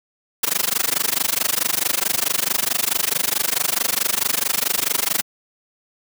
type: noise with amplitude modulation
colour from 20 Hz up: white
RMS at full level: -17 dBFS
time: 0.43-5.22 s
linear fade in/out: 5 ms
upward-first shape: sine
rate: 24.6 Hz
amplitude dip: 100%
effects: high-pass 150 Hz 12 dB/octave